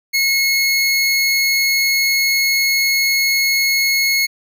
25% pulse tone, 2176 Hz, C#7, 33 cents flat, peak -10 dBFS, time 0.13-4.27 s, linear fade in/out 20 ms, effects none

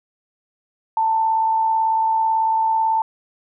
sine tone with amplitude modulation, 890 Hz, A5, 20 cents sharp, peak -14 dBFS, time 0.97-3.02 s, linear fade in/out 2 ms, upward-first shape sine, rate 58.1 Hz, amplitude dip 30%, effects none

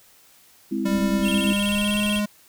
sine chord, Ab augmented, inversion none, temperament equal, 207.7 / 261.6 / 329.6 Hz, Ab3 / C4 / E4, 0 / 0 / 0 cents, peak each -27 dBFS, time 0.71-1.53 s, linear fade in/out 10 ms
square tone with pitch glide, 197.9 to 207.5 Hz, G3 to G#3, +17 to -1 cents, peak -22 dBFS, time 0.85-2.26 s, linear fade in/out 10 ms, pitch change +82 cents, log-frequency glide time 1.25-1.98 s
brown noise, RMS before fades -39 dBFS, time 0.88-2.2 s, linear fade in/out 10 ms
square tone with vibrato, 2960 Hz, F#7, in tune, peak -26 dBFS, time 1.22-2.22 s, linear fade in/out 50 ms, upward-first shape square, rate 16 Hz, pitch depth 150 cents each way
effects white hiss -54 dBFS RMS until 2.48 s

